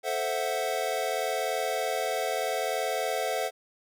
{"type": "chord", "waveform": "square", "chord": "F# half-diminished seventh", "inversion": "first", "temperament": "equal", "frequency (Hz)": [440, 523.3, 659.3, 740], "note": ["A4", "C5", "E5", "F#5"], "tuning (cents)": [0, 0, 0, 0], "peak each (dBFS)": [-35, -34, -33, -33], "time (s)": [0.03, 3.51], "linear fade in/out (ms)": 50, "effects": []}